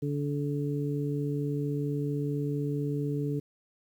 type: harmonic tone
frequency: 144.4 Hz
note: D3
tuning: 29 cents flat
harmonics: 1 / 2 / 3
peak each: -30 / -33 / -35 dBFS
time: 0.02-3.4 s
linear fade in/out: 10 ms
effects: 10-bit